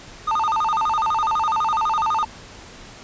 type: tone with vibrato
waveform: triangle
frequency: 1046 Hz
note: C6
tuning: 1 cent flat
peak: -16 dBFS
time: 0.27-2.25 s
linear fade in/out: 10 ms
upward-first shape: square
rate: 12 Hz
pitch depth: 280 cents each way
effects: pink hiss -41 dBFS RMS until 3.03 s + resampled to 16000 Hz